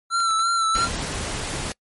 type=tone with vibrato; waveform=square; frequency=1345 Hz; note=E6; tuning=34 cents sharp; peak=-19 dBFS; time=0.1-0.89 s; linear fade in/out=50 ms; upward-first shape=sine; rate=3 Hz; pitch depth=39 cents each way
type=clicks; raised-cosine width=0.2 ms; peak=-22 dBFS; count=3; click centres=0.203 / 0.308 / 0.395 s
type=noise; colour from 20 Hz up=pink; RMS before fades=-28 dBFS; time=0.75-1.72 s; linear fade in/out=2 ms
effects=noise-tail reverb RT60 0.1 s tail -26 dB re dry + MP3 48 kbps